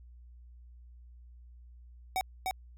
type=tone with echo; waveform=square; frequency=754 Hz; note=F#5; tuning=32 cents sharp; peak=-29 dBFS; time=2.16-2.21 s; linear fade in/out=0 ms; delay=300 ms; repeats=1; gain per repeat=-2 dB; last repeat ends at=2.51 s; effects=added 60 Hz sine -50 dBFS peak until 2.77 s